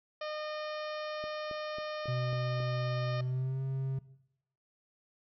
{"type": "harmonic tone", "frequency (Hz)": 610, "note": "D#5", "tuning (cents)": -34, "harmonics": [1, 2, 3, 4, 5, 6, 7, 8, 9], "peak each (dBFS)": [-37, -43, -47, -49, -51, -53, -54, -55, -56], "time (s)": [0.21, 3.21], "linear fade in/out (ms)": 5}
{"type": "click train", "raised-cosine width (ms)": 2, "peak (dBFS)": -33, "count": 6, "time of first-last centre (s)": [1.24, 2.602], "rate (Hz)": 3.67}
{"type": "tone with pitch glide", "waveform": "triangle", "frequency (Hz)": [125.5, 133.73], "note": ["B2", "C3"], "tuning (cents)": [28, 38], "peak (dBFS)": -29, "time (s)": [2.08, 3.99], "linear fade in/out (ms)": 5, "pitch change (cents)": 110, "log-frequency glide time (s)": [3.17, 3.62]}
{"effects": ["noise-tail reverb RT60 0.8 s tail -18 dB re dry"]}